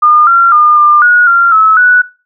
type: tone with pitch steps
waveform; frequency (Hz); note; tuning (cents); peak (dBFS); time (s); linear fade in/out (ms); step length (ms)
sine; 1213 / 1373 / 1210 / 1198 / 1451 / 1383 / 1297 / 1477; D#6 / F6 / D#6 / D6 / F#6 / F6 / E6 / F#6; -44 / -30 / -49 / +34 / -34 / -17 / -28 / -3; -3; 0.02-2.02; 10; 250
effects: noise-tail reverb RT60 0.3 s tail -19 dB re dry